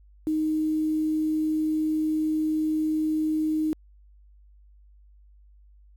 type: tone with quantisation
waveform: sine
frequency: 311.1 Hz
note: D#4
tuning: in tune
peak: -22 dBFS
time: 0.27-3.73 s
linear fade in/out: 0 ms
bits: 8
effects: added 50 Hz sine -51 dBFS peak until 5.96 s + AAC 64 kbps